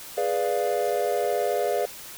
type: chord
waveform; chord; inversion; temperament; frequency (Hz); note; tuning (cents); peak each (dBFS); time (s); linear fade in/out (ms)
triangle; G# diminished seventh; none; equal; 415.3 / 493.9 / 587.3 / 698.5; G#4 / B4 / D5 / F5; 0 / 0 / 0 / 0; -26; 0.17-1.86; 10
effects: white hiss -41 dBFS RMS until 2.17 s